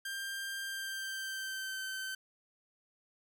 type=tone with pitch glide; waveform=sawtooth; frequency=1589 to 1542 Hz; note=G6 to G6; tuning=+23 to -29 cents; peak=-34 dBFS; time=0.05-2.15 s; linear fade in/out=5 ms; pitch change=-52 cents; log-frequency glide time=0.62-1.83 s; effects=none